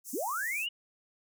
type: high-pass noise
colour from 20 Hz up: pink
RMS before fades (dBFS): -42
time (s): 0.04-0.67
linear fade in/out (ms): 50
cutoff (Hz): 6100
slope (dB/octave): 48
type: linear sweep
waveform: sine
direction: up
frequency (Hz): 209.4 to 2959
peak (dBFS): -31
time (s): 0.13-0.69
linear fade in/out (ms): 10
effects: none